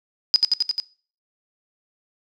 sine tone with echo, 4978 Hz, D#8, in tune, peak -10 dBFS, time 0.34-0.36 s, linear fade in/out 0 ms, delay 88 ms, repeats 5, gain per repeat -2 dB, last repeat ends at 0.8 s, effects noise-tail reverb RT60 0.4 s tail -20 dB re dry

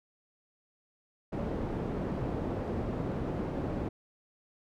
white low-pass noise, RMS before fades -34 dBFS, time 1.32-3.89 s, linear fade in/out 10 ms, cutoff 390 Hz, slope 12 dB/octave, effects none

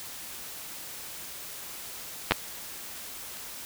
clicks, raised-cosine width 0.3 ms, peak -4 dBFS, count 2, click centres 2.31 / 2.32 s, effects white hiss -41 dBFS RMS until 3.65 s

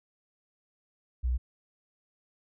sine tone, 61.74 Hz, B1, in tune, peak -25 dBFS, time 1.23-1.38 s, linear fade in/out 20 ms, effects none

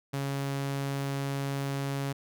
sawtooth tone, 138.59 Hz, C#3, in tune, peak -26 dBFS, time 0.13-2.13 s, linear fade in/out 10 ms, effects none

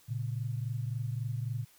sine tone pair together, 114.91 / 138.59 Hz, A#2 / C#3, -24 / 0 cents, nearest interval minor third, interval 324 cents, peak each -33 / -37 dBFS, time 0.08-1.65 s, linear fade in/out 20 ms, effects white hiss -62 dBFS RMS until 1.78 s

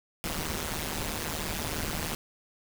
pink noise with amplitude modulation, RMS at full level -29 dBFS, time 0.24-2.15 s, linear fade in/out 0 ms, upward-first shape sine, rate 155 Hz, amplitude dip 95%, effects none

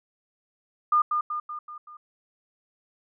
sine tone with echo, 1212 Hz, D#6, 46 cents flat, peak -17 dBFS, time 0.92-1.02 s, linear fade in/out 5 ms, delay 190 ms, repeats 5, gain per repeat -5 dB, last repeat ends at 1.97 s, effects none

